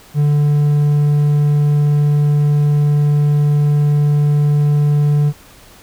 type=tone; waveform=triangle; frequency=146.83 Hz; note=D3; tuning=in tune; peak=-8 dBFS; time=0.14-5.33 s; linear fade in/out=50 ms; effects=pink hiss -43 dBFS RMS until 5.82 s